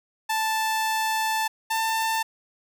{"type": "tone pair in turn", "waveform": "sawtooth", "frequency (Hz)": [880, 892.3], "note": ["A5", "A5"], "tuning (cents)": [0, 24], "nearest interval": "unison", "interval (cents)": 24, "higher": "second", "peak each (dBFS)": -19, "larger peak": "neither", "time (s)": [[0.29, 1.48], [1.7, 2.23]], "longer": "first", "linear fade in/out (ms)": 10, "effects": []}